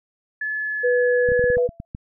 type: tone with pitch glide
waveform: sine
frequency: 1720 to 1700.2 Hz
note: A6 to G#6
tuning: -40 to +40 cents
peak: -23 dBFS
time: 0.41-1.56 s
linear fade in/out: 5 ms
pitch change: -20 cents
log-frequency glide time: 0.54-1.22 s
type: tone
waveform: sine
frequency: 492.1 Hz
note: B4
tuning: 6 cents flat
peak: -16 dBFS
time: 0.83-1.68 s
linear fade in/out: 20 ms
type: clicks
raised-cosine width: 5 ms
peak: -19 dBFS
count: 9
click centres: 1.289 / 1.319 / 1.394 / 1.441 / 1.502 / 1.57 / 1.691 / 1.801 / 1.949 s
type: tone with exponential decay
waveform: sine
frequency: 674 Hz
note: E5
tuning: 38 cents sharp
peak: -26 dBFS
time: 1.58-1.85 s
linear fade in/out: 0 ms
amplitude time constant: 57 ms
effects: none